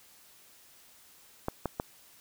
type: clicks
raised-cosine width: 1 ms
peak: -16 dBFS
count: 3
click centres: 1.484 / 1.657 / 1.799 s
effects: white hiss -58 dBFS RMS until 2.2 s